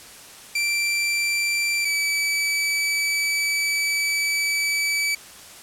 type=tone pair in turn; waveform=sawtooth; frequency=2349 / 2298 Hz; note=D7 / D7; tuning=0 / -38 cents; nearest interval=unison; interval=38 cents; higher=first; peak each=-17 dBFS; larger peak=neither; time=0.55-1.85 / 1.85-5.15 s; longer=second; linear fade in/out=5 ms; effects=white hiss -43 dBFS RMS until 5.62 s + low-pass 11000 Hz 12 dB/octave